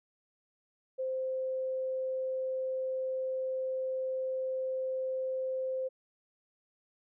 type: tone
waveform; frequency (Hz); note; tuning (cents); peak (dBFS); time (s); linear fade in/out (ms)
sine; 521; C5; -7; -31; 0.98-5.89; 20
effects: none